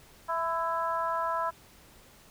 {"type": "harmonic tone with a mistuned harmonic", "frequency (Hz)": 330.3, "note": "E4", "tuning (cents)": 4, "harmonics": [2, 3, 4, 5], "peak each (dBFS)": [-34, -30, -33, -41], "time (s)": [0.28, 1.51], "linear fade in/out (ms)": 20, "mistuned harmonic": 3, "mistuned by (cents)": 22, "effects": ["pink hiss -56 dBFS RMS until 2.3 s"]}